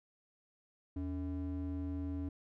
triangle ring-modulated tone, 181.4 Hz, F#3, 34 cents flat, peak -31 dBFS, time 0.96-2.29 s, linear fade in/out 5 ms, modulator 100 Hz, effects none

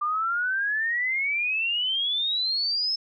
sine exponential sweep, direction up, 1185 to 5274 Hz, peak -23 dBFS, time 0.01-2.96 s, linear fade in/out 10 ms, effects none

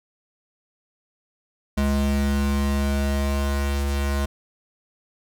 square tone pair together, 70.08 / 210 Hz, C#2 / G#3, +19 / +19 cents, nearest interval octave + perfect fifth, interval 1900 cents, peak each -22 / -26 dBFS, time 1.77-4.26 s, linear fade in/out 10 ms, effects none

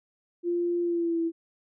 sine tone with pitch glide, 347.2 to 331.5 Hz, F4 to E4, -10 to +10 cents, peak -24 dBFS, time 0.43-1.32 s, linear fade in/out 50 ms, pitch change -80 cents, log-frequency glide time 0.82-1.21 s, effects none

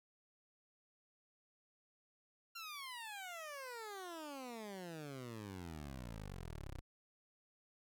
15% pulse exponential sweep, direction down, 1396.9 to 30.22 Hz, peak -40 dBFS, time 2.55-6.81 s, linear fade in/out 10 ms, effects none

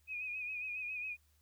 sine tone with vibrato, 2489 Hz, D#7, in tune, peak -38 dBFS, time 0.07-1.17 s, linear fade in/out 50 ms, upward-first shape sine, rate 7.3 Hz, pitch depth 50 cents each way, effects added 75 Hz sine -69 dBFS peak until 1.41 s + white hiss -75 dBFS RMS until 1.41 s

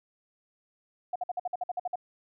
sine tone bursts, 721 Hz, F#5, 45 cents flat, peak -28 dBFS, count 11, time 1.13-1.957 s, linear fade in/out 5 ms, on 27 ms, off 53 ms, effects none

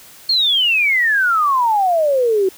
sine exponential sweep, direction down, 4355 to 368 Hz, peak -12 dBFS, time 0.29-2.49 s, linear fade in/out 5 ms, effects white hiss -42 dBFS RMS until 2.57 s

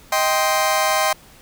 sawtooth chord, C minor, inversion first, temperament just, 627.9 / 784.9 / 1046.5 Hz, Eb5 / G5 / C6, +16 / +2 / 0 cents, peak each -17 dBFS, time 0.12-1.13 s, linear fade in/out 5 ms, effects pink hiss -47 dBFS RMS until 1.41 s

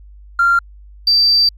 triangle tone pair in turn, 1385 / 4667 Hz, F6 / D8, -15 / -12 cents, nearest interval octave + major sixth, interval 2103 cents, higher second, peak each -6 dBFS, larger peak neither, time 0.39-0.59 / 1.07-1.49 s, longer second, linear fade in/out 5 ms, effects tanh soft clip ceiling -7 dBFS + added 50 Hz sine -37 dBFS peak until 1.57 s

